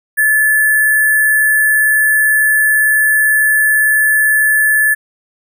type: tone with sample-and-hold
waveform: sine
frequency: 1731 Hz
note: A6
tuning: 29 cents flat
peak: -8 dBFS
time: 0.17-4.95 s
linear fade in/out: 20 ms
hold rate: 11025 Hz
effects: none